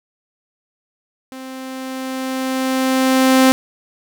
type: tone with level ramp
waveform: sawtooth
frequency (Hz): 261.6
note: C4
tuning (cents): 0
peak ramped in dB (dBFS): -27 to -4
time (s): 1.32-3.52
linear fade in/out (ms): 0
effects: none